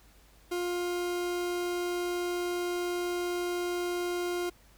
40% pulse tone, 352.9 Hz, F4, 18 cents sharp, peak -29 dBFS, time 0.51-4.5 s, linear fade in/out 10 ms, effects added 50 Hz sine -59 dBFS peak until 4.77 s + pink hiss -61 dBFS RMS until 4.77 s

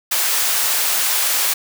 white high-pass noise, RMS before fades -18 dBFS, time 0.11-1.54 s, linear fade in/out 10 ms, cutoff 650 Hz, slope 12 dB/octave, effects none

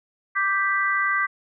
sine chord, G major, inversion second, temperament equal, 1174.7 / 1568 / 1975.5 Hz, D6 / G6 / B6, 0 / 0 / 0 cents, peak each -24 dBFS, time 0.35-1.27 s, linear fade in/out 20 ms, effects none

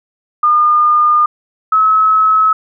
sine tone pair in turn, 1214 / 1288.9 Hz, D#6 / E6, -43 / -39 cents, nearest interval minor second, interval 104 cents, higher second, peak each -7 dBFS, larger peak neither, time 0.43-1.26 / 1.72-2.53 s, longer first, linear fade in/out 5 ms, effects none

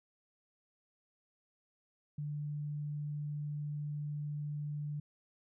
sine tone, 147.7 Hz, D3, 10 cents sharp, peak -36 dBFS, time 2.18-5 s, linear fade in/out 5 ms, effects none

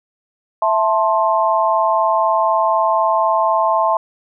sine chord, A minor, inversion second, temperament just, 660 / 880 / 1056 Hz, E5 / A5 / C6, +2 / 0 / +16 cents, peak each -17 dBFS, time 0.62-3.97 s, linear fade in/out 2 ms, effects none

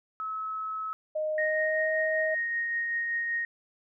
sine tone, 1292 Hz, E6, 35 cents flat, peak -31 dBFS, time 0.2-0.93 s, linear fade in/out 0 ms
sine tone with pitch glide, 618 to 629.9 Hz, D#5 to D#5, -12 to +21 cents, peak -27 dBFS, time 1.15-2.35 s, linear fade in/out 10 ms, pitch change +33 cents, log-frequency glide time 1.38-1.91 s
sine tone with tremolo, 1864.7 Hz, A#6, in tune, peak -26 dBFS, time 1.38-3.45 s, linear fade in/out 2 ms, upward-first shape triangle, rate 5.2 Hz, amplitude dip 30%
effects none

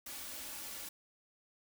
white noise with comb filter, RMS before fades -45 dBFS, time 0.06-0.89 s, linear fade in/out 5 ms, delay 3.5 ms, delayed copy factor +0.6, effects none

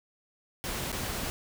pink noise with dropouts, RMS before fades -34 dBFS, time 0.64-1.3 s, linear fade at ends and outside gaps 0 ms, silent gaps 0.918-0.927 s, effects none

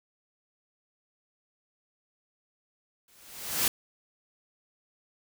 white noise with exponential growth, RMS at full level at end -23 dBFS, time 3.08-3.68 s, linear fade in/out 2 ms, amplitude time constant 130 ms, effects none

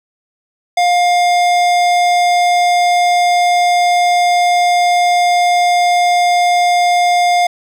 sine tone with hard clipping, 707 Hz, F5, 21 cents sharp, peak -11 dBFS, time 0.77-7.47 s, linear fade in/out 5 ms, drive 17 dB, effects none

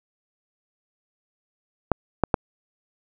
clicks, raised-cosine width 1 ms, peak -3 dBFS, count 3, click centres 1.917 / 2.237 / 2.342 s, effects none

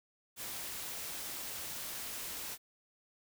white noise, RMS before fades -42 dBFS, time 0.36-2.58 s, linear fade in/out 50 ms, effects none

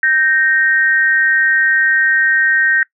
sine tone pair together, 1559.8 / 1860 Hz, G6 / A#6, -9 / -4 cents, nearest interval minor third, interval 305 cents, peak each -13 dBFS, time 0.03-2.83 s, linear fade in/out 2 ms, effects noise-tail reverb RT60 0.1 s tail -22 dB re dry

